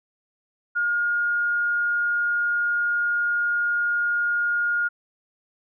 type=tone; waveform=sine; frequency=1424 Hz; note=F6; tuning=33 cents sharp; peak=-20 dBFS; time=0.75-4.89 s; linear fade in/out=20 ms; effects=none